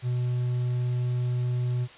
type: tone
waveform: triangle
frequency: 123.47 Hz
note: B2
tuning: in tune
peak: -22 dBFS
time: 0.02-1.88 s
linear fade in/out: 50 ms
effects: white hiss -48 dBFS RMS until 1.97 s + resampled to 8000 Hz